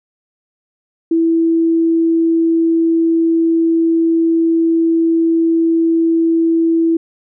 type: tone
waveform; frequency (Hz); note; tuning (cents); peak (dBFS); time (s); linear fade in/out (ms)
sine; 329.6; E4; 0; -10; 1.11-6.97; 5
effects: none